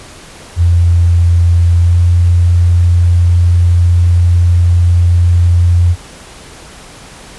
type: tone with pitch glide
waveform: sine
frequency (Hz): 86 to 87.15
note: F2 to F2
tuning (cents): -26 to -3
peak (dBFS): -5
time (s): 0.56-5.96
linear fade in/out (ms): 50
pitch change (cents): +23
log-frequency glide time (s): 1.81-1.96
effects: pink hiss -34 dBFS RMS until 7.38 s + resampled to 24000 Hz